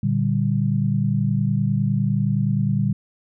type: chord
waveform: sine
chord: G minor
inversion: first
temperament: equal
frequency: 116.54 / 146.83 / 196 Hz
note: Bb2 / D3 / G3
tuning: 0 / 0 / 0 cents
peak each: -22 dBFS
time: 0.03-2.93 s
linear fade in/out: 5 ms
effects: none